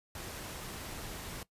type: noise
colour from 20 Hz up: pink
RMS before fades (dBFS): -43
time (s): 0.15-1.43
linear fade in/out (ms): 2
effects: noise-tail reverb RT60 0.1 s tail -19 dB re dry + resampled to 32000 Hz